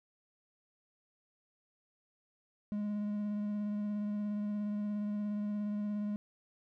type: tone with vibrato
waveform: triangle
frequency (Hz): 207.7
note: G#3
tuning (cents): 0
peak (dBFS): -31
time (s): 2.72-6.16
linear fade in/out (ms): 0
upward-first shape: sine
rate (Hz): 17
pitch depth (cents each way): 15
effects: none